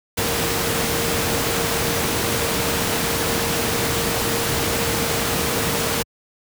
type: tone in noise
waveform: sine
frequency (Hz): 463.2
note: A#4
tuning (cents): -11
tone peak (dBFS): -28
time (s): 0.17-6.03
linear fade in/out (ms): 10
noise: pink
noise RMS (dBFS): -21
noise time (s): 0.17-6.03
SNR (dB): -10
effects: high-pass 80 Hz 12 dB/octave